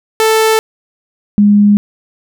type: tone pair in turn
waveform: sawtooth / sine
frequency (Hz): 440.8 / 205.6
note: A4 / G#3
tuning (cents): +3 / -17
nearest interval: octave + minor second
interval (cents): 1320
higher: first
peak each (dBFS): -4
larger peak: neither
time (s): 0.2-0.59 / 1.38-1.77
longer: neither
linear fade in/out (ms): 0
effects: none